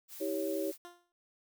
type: noise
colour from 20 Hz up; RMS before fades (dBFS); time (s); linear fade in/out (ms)
blue; -47; 0.08-0.78; 50
type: chord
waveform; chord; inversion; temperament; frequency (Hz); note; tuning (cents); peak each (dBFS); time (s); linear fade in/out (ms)
sine; C# diminished; first; equal with one note detuned; 321.5 / 392 / 554.4; E4 / G4 / C#5; -43 / 0 / 0; -36; 0.2-0.72; 20
type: tone with exponential decay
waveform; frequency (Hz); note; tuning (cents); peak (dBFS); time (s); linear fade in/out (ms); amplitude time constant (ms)
15% pulse; 350; F4; +4; -38; 0.85-1.12; 0; 57
effects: none